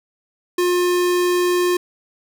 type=tone; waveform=square; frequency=356.1 Hz; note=F4; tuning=34 cents sharp; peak=-16 dBFS; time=0.58-1.77 s; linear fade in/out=5 ms; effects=none